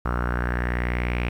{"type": "tone with low-pass filter sweep", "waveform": "sawtooth", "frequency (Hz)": 60.4, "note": "B1", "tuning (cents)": -38, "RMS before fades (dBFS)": -25, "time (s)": [0.05, 1.29], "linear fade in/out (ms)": 5, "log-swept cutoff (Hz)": [1300, 2500], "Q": 5.2, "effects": ["9-bit"]}